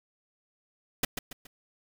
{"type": "noise with echo", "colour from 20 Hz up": "pink", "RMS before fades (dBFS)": -25, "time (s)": [1.03, 1.05], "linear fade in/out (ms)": 5, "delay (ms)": 140, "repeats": 3, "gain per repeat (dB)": -8, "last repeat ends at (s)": 1.47, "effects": []}